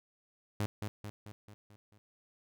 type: tone with echo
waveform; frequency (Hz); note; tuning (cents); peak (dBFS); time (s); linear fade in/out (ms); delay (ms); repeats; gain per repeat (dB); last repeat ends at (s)
sawtooth; 103.83; G#2; 0; -27; 0.6-0.66; 0; 220; 6; -5; 1.98
effects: none